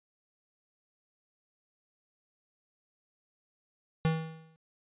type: tone with exponential decay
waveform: square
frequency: 160.7 Hz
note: E3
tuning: 44 cents flat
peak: -23 dBFS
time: 4.05-4.56 s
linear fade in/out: 0 ms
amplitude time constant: 110 ms
effects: resampled to 8000 Hz